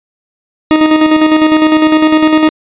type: tone with tremolo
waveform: 40% pulse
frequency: 311.1 Hz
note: D#4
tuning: in tune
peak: -3 dBFS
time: 0.71-2.49 s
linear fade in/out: 0 ms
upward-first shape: square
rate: 9.9 Hz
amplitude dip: 45%
effects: resampled to 8000 Hz